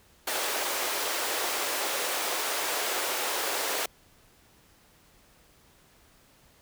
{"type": "high-pass noise", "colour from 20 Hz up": "pink", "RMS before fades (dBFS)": -30, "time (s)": [0.27, 3.86], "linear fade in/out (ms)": 5, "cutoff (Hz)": 410, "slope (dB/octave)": 24, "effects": ["pink hiss -60 dBFS RMS until 6.61 s"]}